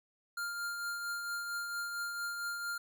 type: tone with tremolo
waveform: square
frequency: 1400 Hz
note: F6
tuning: 4 cents sharp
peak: -35 dBFS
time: 0.37-2.78 s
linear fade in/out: 5 ms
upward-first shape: triangle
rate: 4.4 Hz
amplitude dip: 40%
effects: none